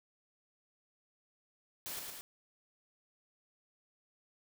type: noise with echo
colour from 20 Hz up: white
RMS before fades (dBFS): -42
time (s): 1.86-1.99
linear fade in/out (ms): 0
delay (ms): 110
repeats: 2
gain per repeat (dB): -3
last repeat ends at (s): 2.21
effects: none